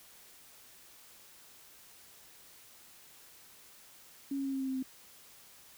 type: tone with pitch steps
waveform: sine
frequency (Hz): 276.4 / 273.7 / 271 / 268.4 / 265.8 / 263.2 / 260.6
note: C#4 / C#4 / C#4 / C4 / C4 / C4 / C4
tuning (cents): -5 / -22 / -39 / +44 / +27 / +10 / -7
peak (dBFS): -32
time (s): 4.31-4.828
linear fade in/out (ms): 5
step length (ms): 74
effects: white hiss -57 dBFS RMS until 5.77 s